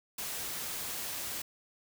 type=noise; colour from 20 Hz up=white; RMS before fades=-38 dBFS; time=0.18-1.42 s; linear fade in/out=5 ms; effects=none